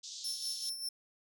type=band-pass noise; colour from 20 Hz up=white; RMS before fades=-46 dBFS; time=0.03-0.7 s; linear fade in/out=10 ms; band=3500 to 6800 Hz; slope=48 dB/octave
type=tone with tremolo; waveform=sawtooth; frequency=5370 Hz; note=E8; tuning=31 cents sharp; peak=-32 dBFS; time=0.24-0.89 s; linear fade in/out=5 ms; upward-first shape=sine; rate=5.1 Hz; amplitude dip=60%
effects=none